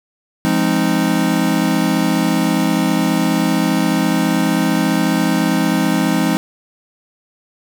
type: chord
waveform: square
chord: F minor seventh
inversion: none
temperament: equal with one note detuned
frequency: 172.81 / 207.7 / 261.6 / 311.1 Hz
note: F3 / Ab3 / C4 / Eb4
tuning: -18 / 0 / 0 / 0 cents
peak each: -20 dBFS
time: 0.45-6.37 s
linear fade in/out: 0 ms
effects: none